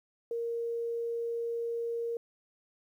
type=tone; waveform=sine; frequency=466.2 Hz; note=A#4; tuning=in tune; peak=-31 dBFS; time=0.31-2.17 s; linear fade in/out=2 ms; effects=11-bit